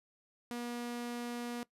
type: tone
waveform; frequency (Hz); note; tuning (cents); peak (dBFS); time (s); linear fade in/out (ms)
sawtooth; 240; B3; -49; -34; 0.51-1.63; 0
effects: noise-tail reverb RT60 0.1 s tail -20 dB re dry + resampled to 32000 Hz